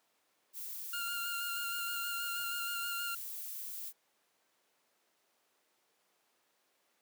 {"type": "noise", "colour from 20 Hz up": "violet", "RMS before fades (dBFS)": -43, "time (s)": [0.53, 3.93], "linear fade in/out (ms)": 50}
{"type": "tone with vibrato", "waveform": "25% pulse", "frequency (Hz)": 1400, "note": "F6", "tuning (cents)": 4, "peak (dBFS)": -33, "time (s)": [0.93, 3.15], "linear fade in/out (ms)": 5, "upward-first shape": "square", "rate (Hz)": 6.3, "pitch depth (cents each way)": 15}
{"effects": ["pink hiss -74 dBFS RMS until 7.01 s", "high-pass 400 Hz 12 dB/octave"]}